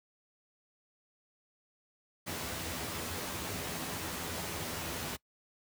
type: noise with comb filter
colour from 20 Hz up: pink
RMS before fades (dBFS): -38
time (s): 2.26-5.17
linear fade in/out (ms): 20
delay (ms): 12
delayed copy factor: +0.55
effects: noise-tail reverb RT60 0.1 s tail -23 dB re dry + high-pass 80 Hz 12 dB/octave